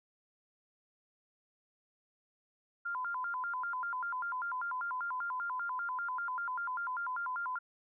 sine tone with vibrato, 1188 Hz, D6, 20 cents sharp, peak -34 dBFS, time 2.85-7.59 s, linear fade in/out 10 ms, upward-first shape square, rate 5.1 Hz, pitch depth 280 cents each way, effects none

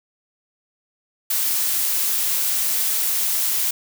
blue noise, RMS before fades -21 dBFS, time 1.3-3.71 s, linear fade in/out 5 ms, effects none

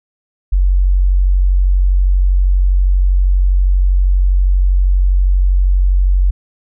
sine tone, 46.25 Hz, F#1, in tune, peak -8 dBFS, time 0.52-6.31 s, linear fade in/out 10 ms, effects none

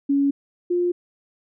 sine tone pair in turn, 280 / 352.8 Hz, C#4 / F4, +18 / +18 cents, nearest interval major third, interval 400 cents, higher second, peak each -16 / -18 dBFS, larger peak first, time 0.09-0.31 / 0.7-0.92 s, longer neither, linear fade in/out 10 ms, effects none

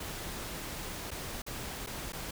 pink noise with dropouts, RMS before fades -40 dBFS, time 0-2.31 s, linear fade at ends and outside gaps 5 ms, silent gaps 1.107-1.113 / 1.42-1.464 / 1.864-1.87 / 2.123-2.131 s, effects none

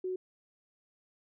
sine tone, 370 Hz, F#4, in tune, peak -32 dBFS, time 0.04-0.16 s, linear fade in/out 5 ms, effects none

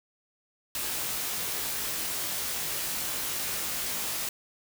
white noise with comb filter, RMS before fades -32 dBFS, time 0.75-4.29 s, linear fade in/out 2 ms, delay 19 ms, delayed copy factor +0.7, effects none

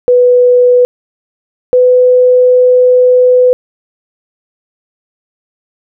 sine tone pair in turn, 493.9 / 500.8 Hz, B4 / B4, 0 / +24 cents, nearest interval unison, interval 24 cents, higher second, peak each -3 dBFS, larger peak neither, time 0.08-0.85 / 1.73-3.53 s, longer second, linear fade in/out 0 ms, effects none

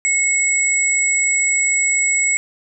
sine tone pair together, 2181 / 7772 Hz, C#7 / B8, -29 / -29 cents, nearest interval octave + minor seventh, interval 2200 cents, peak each -17 dBFS, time 0.05-2.37 s, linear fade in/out 0 ms, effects none

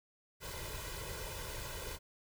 pink noise with comb filter, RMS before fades -43 dBFS, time 0.4-1.99 s, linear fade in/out 50 ms, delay 2 ms, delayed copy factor +0.8, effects none

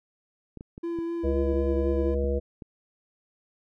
clicks, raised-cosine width 3 ms, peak -27 dBFS, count 7, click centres 0.573 / 0.609 / 0.779 / 0.988 / 1.532 / 2.242 / 2.622 s
triangle tone with vibrato, 336.4 Hz, E4, 35 cents sharp, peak -26 dBFS, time 0.83-2.15 s, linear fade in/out 10 ms, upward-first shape sine, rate 4 Hz, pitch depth 15 cents each way
harmonic tone, 69.3 Hz, C#2, in tune, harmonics 1 / 3 / 5 / 7 / 9, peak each -26 / -35 / -34 / -28 / -36 dBFS, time 1.23-2.4 s, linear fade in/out 20 ms
effects none

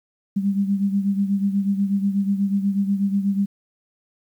sine beating tone pair, 197 / 205.2 Hz, G3 / G#3, +9 / -21 cents, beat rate 8.2 Hz, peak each -19 / -25 dBFS, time 0.36-3.46 s, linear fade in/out 10 ms, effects 9-bit

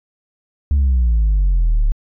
sine exponential sweep, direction down, 73.5 to 34.65 Hz, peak -9 dBFS, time 0.71-1.92 s, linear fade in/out 0 ms, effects tanh soft clip ceiling -10 dBFS

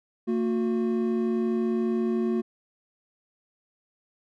triangle tone pair together, 227.8 / 362.2 Hz, A#3 / F#4, -40 / -37 cents, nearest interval minor sixth, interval 803 cents, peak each -23 / -25 dBFS, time 0.27-2.42 s, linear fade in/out 20 ms, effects none

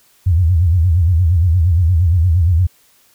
sine tone with vibrato, 86 Hz, F2, 26 cents flat, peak -9 dBFS, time 0.26-2.67 s, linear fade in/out 10 ms, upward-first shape sine, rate 8.6 Hz, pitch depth 160 cents each way, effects white hiss -53 dBFS RMS until 3.14 s

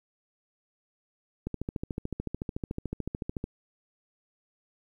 click train, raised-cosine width 3 ms, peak -19 dBFS, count 28, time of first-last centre 1.47-3.441 s, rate 13.7 Hz, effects 10-bit

